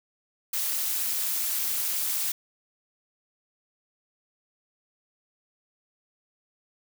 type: noise with amplitude modulation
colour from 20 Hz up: blue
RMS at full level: -25 dBFS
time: 0.53-2.32 s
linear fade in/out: 5 ms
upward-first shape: sine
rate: 244 Hz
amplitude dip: 70%
effects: none